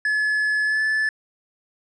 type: tone with pitch glide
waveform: triangle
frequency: 1712 to 1738.9 Hz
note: A6 to A6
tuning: -48 to -21 cents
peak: -17 dBFS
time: 0.05-1.09 s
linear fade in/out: 2 ms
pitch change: +27 cents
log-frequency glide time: 0.64-0.82 s
effects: resampled to 24000 Hz